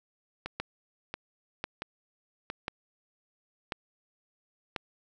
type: two click trains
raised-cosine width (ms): 0.3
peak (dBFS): -16 / -19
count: 5 / 4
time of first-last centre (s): 0.6-4.762 / 0.46-2.501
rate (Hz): 0.961 / 1.47
effects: none